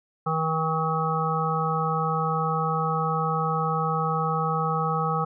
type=harmonic tone; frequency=159.9 Hz; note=D#3; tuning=48 cents sharp; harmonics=1 / 3 / 5 / 7 / 8; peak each=-27 / -31 / -29 / -30 / -28 dBFS; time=0.26-5.25 s; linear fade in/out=10 ms; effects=none